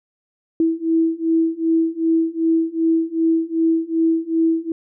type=beating tone pair; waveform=sine; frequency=325.4 / 328 Hz; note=E4 / E4; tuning=-22 / -9 cents; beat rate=2.6 Hz; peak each=-19 / -18 dBFS; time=0.6-4.72 s; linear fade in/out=2 ms; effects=none